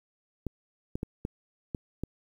clicks, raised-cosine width 3 ms, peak -19 dBFS, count 6, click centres 0.467 / 0.955 / 1.031 / 1.251 / 1.748 / 2.036 s, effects 9-bit

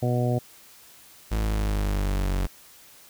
harmonic tone, 122.6 Hz, B2, 12 cents flat, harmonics 1 / 2 / 3 / 4 / 5 / 6, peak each -23 / -29 / -32 / -32 / -31 / -34 dBFS, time 0.02-0.39 s, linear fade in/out 10 ms
40% pulse linear sweep, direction down, 54 to 46.25 Hz, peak -22 dBFS, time 1.31-2.47 s, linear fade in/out 10 ms
effects white hiss -51 dBFS RMS until 3.09 s

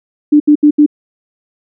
sine tone bursts, 296.5 Hz, D4, 17 cents sharp, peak -3 dBFS, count 4, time 0.32-0.863 s, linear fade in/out 10 ms, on 81 ms, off 73 ms, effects none

